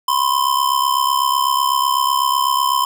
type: ring-modulated tone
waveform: square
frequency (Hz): 1031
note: C6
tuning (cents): -26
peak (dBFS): -12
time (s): 0.08-2.85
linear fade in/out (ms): 2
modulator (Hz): 34
effects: none